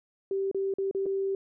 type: tone with dropouts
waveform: sine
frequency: 389.4 Hz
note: G4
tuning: 12 cents flat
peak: -26 dBFS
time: 0.31-1.35 s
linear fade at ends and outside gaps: 2 ms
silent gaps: 0.514-0.546 / 0.739-0.784 / 0.912-0.948 / 1.058-1.063 s
effects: none